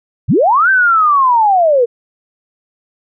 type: linear two-way sweep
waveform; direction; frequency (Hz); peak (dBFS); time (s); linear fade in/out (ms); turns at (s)
sine; up then down; 73.42 to 1572 to 454.2; -7; 0.28-1.86; 20; 0.7
effects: none